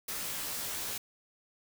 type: noise with comb filter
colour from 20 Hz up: white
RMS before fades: -37 dBFS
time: 0.08-0.98 s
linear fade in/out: 5 ms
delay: 15 ms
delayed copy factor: -1
effects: none